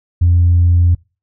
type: tone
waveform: sine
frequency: 86.8 Hz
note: F2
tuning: 10 cents flat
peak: -6 dBFS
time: 0.21-0.95 s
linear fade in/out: 10 ms
effects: noise-tail reverb RT60 0.3 s tail -25 dB re dry + tanh soft clip ceiling -4 dBFS